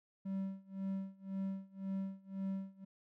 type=tone with tremolo; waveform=triangle; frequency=193.1 Hz; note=G3; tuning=26 cents flat; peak=-33 dBFS; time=0.25-2.85 s; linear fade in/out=10 ms; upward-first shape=sine; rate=1.9 Hz; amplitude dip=95%; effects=none